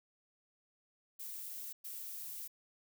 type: noise bursts at uneven times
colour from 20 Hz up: violet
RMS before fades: -45 dBFS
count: 2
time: 1.19-1.73 / 1.84-2.48 s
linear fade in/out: 10 ms
effects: none